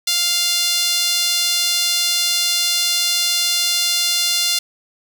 sawtooth tone with high-pass filter, 698.5 Hz, F5, in tune, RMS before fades -18 dBFS, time 0.07-4.59 s, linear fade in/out 5 ms, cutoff 3900 Hz, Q 1.8, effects none

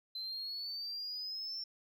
sine exponential sweep, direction up, 4055 to 5420 Hz, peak -37 dBFS, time 0.15-1.64 s, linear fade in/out 5 ms, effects tanh soft clip ceiling -36 dBFS

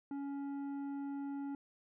sine tone with tanh clipping, 280 Hz, C#4, 18 cents sharp, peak -40 dBFS, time 0.11-1.55 s, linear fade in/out 2 ms, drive 9 dB, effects none

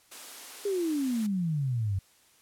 white high-pass noise, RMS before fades -44 dBFS, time 0.11-1.27 s, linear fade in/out 10 ms, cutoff 230 Hz, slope 48 dB/octave
sine exponential sweep, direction down, 415.3 to 92.5 Hz, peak -26 dBFS, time 0.65-1.99 s, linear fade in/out 5 ms
effects white hiss -62 dBFS RMS until 2.41 s + low-pass 12000 Hz 12 dB/octave

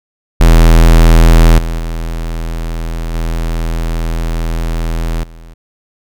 square tone with level steps, 41.2 Hz, E1, in tune, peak -3 / -15 / -17 / -14 / -32 dBFS, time 0.4-5.54 s, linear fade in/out 10 ms, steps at 1.58 / 1.79 / 3.14 / 5.23 s, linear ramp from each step 5 ms, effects none

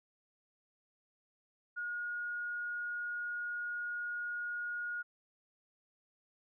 sine tone, 1438 Hz, F#6, 50 cents flat, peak -36 dBFS, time 1.76-5.03 s, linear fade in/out 20 ms, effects none

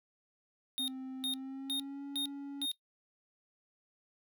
square tone bursts, 3694 Hz, A#7, 16 cents flat, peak -33 dBFS, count 5, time 0.78-2.715 s, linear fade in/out 0 ms, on 99 ms, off 360 ms
triangle tone with pitch glide, 261.6 to 280.4 Hz, C4 to C#4, 0 to +20 cents, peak -38 dBFS, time 0.79-2.66 s, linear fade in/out 10 ms, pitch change +120 cents, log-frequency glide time 1.27-2.04 s
effects noise-tail reverb RT60 0.1 s tail -21 dB re dry

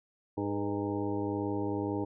harmonic tone with a mistuned harmonic, 102 Hz, G#2, 31 cents flat, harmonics 1 / 2 / 3 / 4 / 5 / 6 / 8 / 9, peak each -38 / -42 / -33 / -37 / -40 / -46 / -42 / -43 dBFS, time 0.37-2.05 s, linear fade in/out 10 ms, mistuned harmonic 5, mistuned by -60 cents, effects none

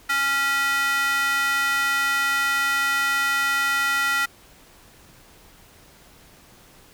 square tone with high-pass filter, 277.2 Hz, C#4, in tune, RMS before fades -22 dBFS, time 0.09-4.26 s, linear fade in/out 10 ms, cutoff 1600 Hz, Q 5.7, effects pink hiss -51 dBFS RMS until 6.93 s

